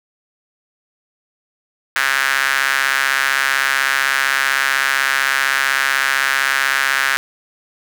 sawtooth tone with high-pass filter, 135.8 Hz, C#3, 35 cents flat, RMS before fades -17 dBFS, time 1.96-7.17 s, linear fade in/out 0 ms, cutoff 1600 Hz, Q 3.5, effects none

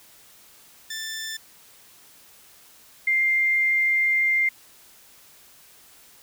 15% pulse / sine tone pair in turn, 1771 / 2102 Hz, A6 / C7, +11 / +7 cents, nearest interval minor third, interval 296 cents, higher second, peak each -24 / -18 dBFS, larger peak second, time 0.9-1.37 / 3.07-4.49 s, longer second, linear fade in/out 5 ms, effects white hiss -52 dBFS RMS until 6.22 s

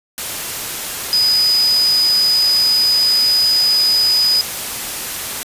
sine tone in noise, 4978 Hz, D#8, in tune, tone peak -11 dBFS, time 1.13-4.41 s, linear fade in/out 0 ms, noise white, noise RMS -24 dBFS, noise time 0.18-5.43 s, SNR +10 dB, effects resampled to 32000 Hz

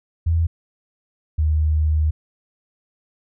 sine tone pair in turn, 82.8 / 77.17 Hz, E2 / D#2, +8 / -14 cents, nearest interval minor second, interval 122 cents, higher first, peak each -15 dBFS, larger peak neither, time 0.26-0.47 / 1.38-2.11 s, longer second, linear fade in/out 10 ms, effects none

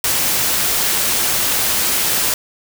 white noise, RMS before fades -17 dBFS, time 0.04-2.34 s, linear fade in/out 2 ms, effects none

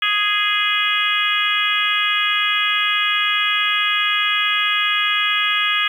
harmonic tone, 415.3 Hz, G#4, in tune, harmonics 3 / 4 / 5 / 6 / 7 / 8, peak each -23 / -23 / -23 / -23 / -23 / -23 dBFS, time 0.02-5.88 s, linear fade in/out 5 ms, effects 8-bit

